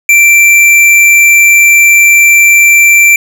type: tone with tanh clipping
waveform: sine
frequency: 2349 Hz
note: D7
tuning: in tune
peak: -3 dBFS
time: 0.09-3.16 s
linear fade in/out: 2 ms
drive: 16 dB
effects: none